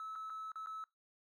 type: tone with dropouts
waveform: triangle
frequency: 1300 Hz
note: E6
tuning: 24 cents flat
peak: -39 dBFS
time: 0-0.84 s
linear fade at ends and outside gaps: 1 ms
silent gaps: 0.154-0.158 / 0.298-0.302 / 0.518-0.557 / 0.661-0.67 s
effects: noise-tail reverb RT60 0.2 s tail -24 dB re dry + tanh soft clip ceiling -38 dBFS